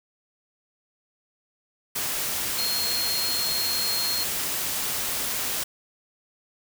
sine tone in noise, 4247 Hz, C8, 25 cents sharp, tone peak -26 dBFS, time 2.58-4.24 s, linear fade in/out 10 ms, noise white, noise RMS -28 dBFS, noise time 1.95-5.64 s, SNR -1 dB, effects none

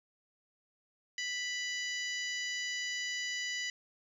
harmonic tone with a mistuned harmonic, 987.8 Hz, B5, in tune, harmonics 2 / 3 / 4 / 5 / 6 / 7, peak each -37 / -41 / -47 / -44 / -45 / -46 dBFS, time 1.18-3.7 s, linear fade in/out 2 ms, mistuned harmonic 5, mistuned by -25 cents, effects 11-bit

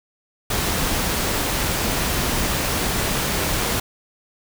pink noise, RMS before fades -22 dBFS, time 0.5-3.8 s, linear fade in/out 5 ms, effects none

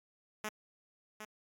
5% pulse tone with echo, 213.7 Hz, G#3, 50 cents sharp, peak -25 dBFS, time 0.44-0.49 s, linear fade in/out 5 ms, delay 760 ms, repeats 1, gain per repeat -8 dB, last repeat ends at 1.25 s, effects AAC 48 kbps

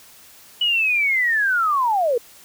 sine linear sweep, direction down, 2960 to 450 Hz, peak -16 dBFS, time 0.61-2.18 s, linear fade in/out 5 ms, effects white hiss -47 dBFS RMS until 2.44 s

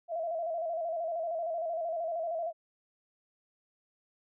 sine tone with vibrato, 665 Hz, E5, 15 cents sharp, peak -31 dBFS, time 0.08-2.53 s, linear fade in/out 50 ms, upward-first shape square, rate 13 Hz, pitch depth 59 cents each way, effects none

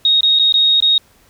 sine tone with dropouts, 3746 Hz, A#7, 8 cents sharp, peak -9 dBFS, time 0.05-0.98 s, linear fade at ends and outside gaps 2 ms, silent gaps 0.208-0.231 / 0.389-0.395 / 0.524-0.54 / 0.803-0.824 s, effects pink hiss -52 dBFS RMS until 1.29 s

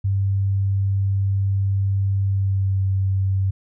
sine tone with pitch glide, 98 to 96.26 Hz, G2 to G2, 0 to -31 cents, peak -17 dBFS, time 0.04-3.51 s, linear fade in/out 10 ms, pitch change -31 cents, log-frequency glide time 2.25-2.81 s, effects none

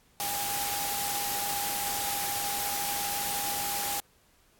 sine tone in noise, 810 Hz, G#5, 43 cents flat, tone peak -34 dBFS, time 0.2-4 s, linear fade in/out 0 ms, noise white, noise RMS -32 dBFS, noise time 0.2-4 s, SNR -5 dB, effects pink hiss -64 dBFS RMS until 4.59 s + AAC 64 kbps

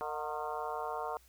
harmonic tone with a mistuned harmonic, 153 Hz, D#3, 29 cents flat, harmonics 3 / 4 / 5 / 6 / 7 / 8 / 9, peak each -42 / -44 / -40 / -42 / -42 / -46 / -48 dBFS, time 0.01-1.17 s, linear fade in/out 0 ms, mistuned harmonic 5, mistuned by -65 cents, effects added 60 Hz sine -63 dBFS peak until 1.28 s + white hiss -65 dBFS RMS until 1.28 s

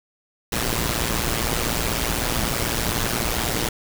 pink noise with amplitude modulation, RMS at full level -20 dBFS, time 0.52-3.69 s, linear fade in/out 5 ms, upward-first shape sine, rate 116 Hz, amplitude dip 80%, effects none

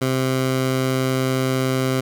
15% pulse tone, 130.81 Hz, C3, in tune, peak -12 dBFS, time 0.01-2.01 s, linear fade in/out 10 ms, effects none

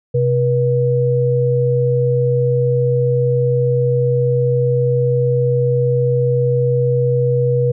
sine tone pair together, 129.4 / 482.5 Hz, C3 / B4, -19 / -40 cents, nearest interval octave + major seventh, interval 2279 cents, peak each -15 dBFS, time 0.14-7.72 s, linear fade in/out 10 ms, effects none

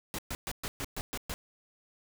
pink noise bursts, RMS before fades -36 dBFS, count 8, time 0.14-1.34 s, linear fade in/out 0 ms, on 45 ms, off 120 ms, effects none

